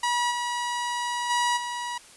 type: tone with level steps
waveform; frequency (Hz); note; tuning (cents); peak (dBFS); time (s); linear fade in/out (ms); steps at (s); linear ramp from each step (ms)
sawtooth; 966; B5; -39; -19 / -23 / -18 / -26; 0.03-1.98; 5; 0.3 / 1.29 / 1.56; 20
effects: white hiss -50 dBFS RMS until 2.16 s + resampled to 24000 Hz